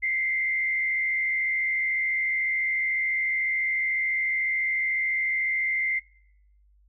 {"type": "tone with frequency modulation", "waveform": "sine", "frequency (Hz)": 2086, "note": "C7", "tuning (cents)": -6, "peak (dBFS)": -23, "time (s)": [0.02, 6], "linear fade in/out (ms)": 20, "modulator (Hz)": 74, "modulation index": 0.74, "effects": ["noise-tail reverb RT60 0.8 s tail -25 dB re dry", "added 50 Hz sine -57 dBFS peak until 6.88 s"]}